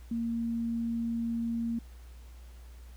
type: tone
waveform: sine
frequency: 231.4 Hz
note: A#3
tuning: 13 cents flat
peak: -29 dBFS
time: 0.11-1.79 s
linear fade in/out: 5 ms
effects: added 60 Hz sine -46 dBFS peak until 2.96 s + pink hiss -61 dBFS RMS until 2.96 s